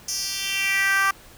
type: tone with high-pass filter sweep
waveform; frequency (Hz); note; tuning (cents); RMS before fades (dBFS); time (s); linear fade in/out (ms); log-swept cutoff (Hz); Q
10% pulse; 391; G4; -4; -23; 0.08-1.11; 5; 6000 to 1200; 3.2
effects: pink hiss -48 dBFS RMS until 1.37 s